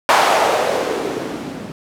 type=noise with low-pass filter sweep; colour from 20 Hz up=violet; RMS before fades=-18 dBFS; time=0.09-1.72 s; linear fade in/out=0 ms; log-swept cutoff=920 to 210 Hz; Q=2; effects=none